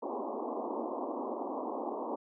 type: band-pass noise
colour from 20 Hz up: pink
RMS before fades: -37 dBFS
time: 0.02-2.16 s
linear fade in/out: 10 ms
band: 230 to 1100 Hz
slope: 96 dB/octave
effects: none